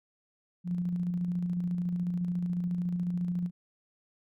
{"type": "tone with tremolo", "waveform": "sine", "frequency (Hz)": 176.6, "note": "F3", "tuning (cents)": 20, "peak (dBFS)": -27, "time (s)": [0.64, 3.51], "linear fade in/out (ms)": 50, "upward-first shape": "square", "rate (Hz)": 14, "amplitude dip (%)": 30, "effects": []}